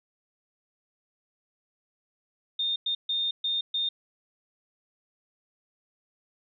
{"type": "tone bursts at uneven times", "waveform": "sine", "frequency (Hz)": 3646, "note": "A#7", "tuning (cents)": -39, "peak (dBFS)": -25, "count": 5, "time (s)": [[2.59, 2.76], [2.86, 2.95], [3.09, 3.31], [3.44, 3.61], [3.74, 3.89]], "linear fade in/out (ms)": 5, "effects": []}